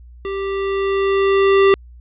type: tone with level ramp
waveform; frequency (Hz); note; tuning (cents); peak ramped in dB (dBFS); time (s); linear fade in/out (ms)
square; 392; G4; 0; -23 to -9; 0.25-1.74; 0
effects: added 60 Hz sine -38 dBFS peak until 2 s + resampled to 8000 Hz